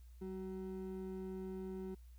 triangle ring-modulated tone, 283.2 Hz, C#4, 37 cents sharp, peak -37 dBFS, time 0.21-1.95 s, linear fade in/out 10 ms, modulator 91.4 Hz, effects added 60 Hz sine -54 dBFS peak until 2.18 s + white hiss -75 dBFS RMS until 2.18 s

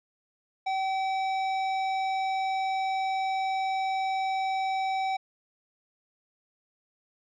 triangle tone with hard clipping, 766 Hz, G5, 40 cents flat, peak -28 dBFS, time 0.66-5.17 s, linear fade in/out 10 ms, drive 15 dB, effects resampled to 22050 Hz

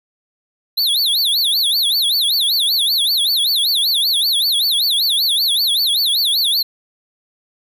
square tone with vibrato, 3874 Hz, B7, 34 cents flat, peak -14 dBFS, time 0.77-6.63 s, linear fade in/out 10 ms, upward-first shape sine, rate 5.2 Hz, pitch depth 280 cents each way, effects none

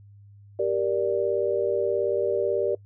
sine chord, G minor, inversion none, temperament just, 392 / 470.4 / 588 Hz, G4 / Bb4 / D5, 0 / +16 / +2 cents, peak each -26 dBFS, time 0.59-2.75 s, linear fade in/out 5 ms, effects noise-tail reverb RT60 0.1 s tail -23 dB re dry + added 101 Hz sine -47 dBFS peak until 2.85 s

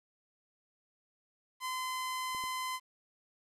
sawtooth tone, 1026 Hz, C6, 34 cents flat, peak -31 dBFS, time 1.6-2.8 s, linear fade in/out 50 ms
clicks, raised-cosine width 2 ms, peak -38 dBFS, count 2, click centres 2.348 / 2.439 s
effects resampled to 32000 Hz + 11-bit

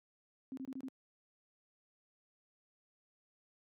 sine tone bursts, 264 Hz, C4, 16 cents sharp, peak -40 dBFS, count 5, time 0.52-0.884 s, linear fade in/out 0 ms, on 52 ms, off 26 ms, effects high-pass 150 Hz 12 dB/octave

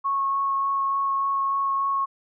sine tone with vibrato, 1098 Hz, C#6, 17 cents flat, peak -21 dBFS, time 0.04-2.06 s, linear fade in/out 20 ms, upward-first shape sine, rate 3.4 Hz, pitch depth 8 cents each way, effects none

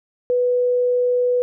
sine tone, 493.6 Hz, B4, 1 cent flat, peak -15 dBFS, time 0.3-1.42 s, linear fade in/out 0 ms, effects none

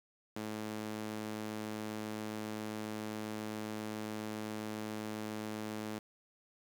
sawtooth tone with high-pass filter, 107.4 Hz, A2, 41 cents flat, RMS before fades -41 dBFS, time 0.36-5.99 s, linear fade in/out 5 ms, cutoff 230 Hz, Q 1.3, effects 10-bit

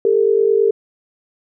sine tone pair together, 402.4 / 451.7 Hz, G4 / A4, +45 / +45 cents, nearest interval major second, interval 200 cents, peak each -14 dBFS, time 0.05-0.71 s, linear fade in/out 2 ms, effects none

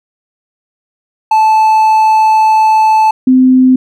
triangle / sine tone pair in turn, 873 / 257.2 Hz, A5 / C4, -14 / -30 cents, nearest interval octave + major sixth, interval 2116 cents, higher first, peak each -3 dBFS, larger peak neither, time 1.31-3.11 / 3.27-3.76 s, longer first, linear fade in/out 5 ms, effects none

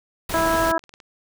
pink noise, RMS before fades -28 dBFS, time 0.29-0.72 s, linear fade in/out 5 ms
harmonic tone, 328.3 Hz, E4, 7 cents flat, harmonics 1 / 2 / 3 / 4 / 5, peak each -26 / -22 / -23 / -26 / -27 dBFS, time 0.34-0.78 s, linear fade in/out 0 ms
clicks, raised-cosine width 0.2 ms, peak -28 dBFS, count 8, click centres 0.469 / 0.517 / 0.715 / 0.793 / 0.839 / 0.893 / 0.939 / 1.002 s
effects none

